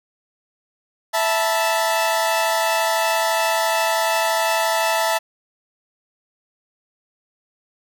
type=chord; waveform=sawtooth; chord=E suspended fourth; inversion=none; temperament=equal with one note detuned; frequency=659.3 / 880 / 971.9 Hz; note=E5 / A5 / B5; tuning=0 / 0 / -28 cents; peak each=-17 / -17 / -23 dBFS; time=1.13-5.19 s; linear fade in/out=20 ms; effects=none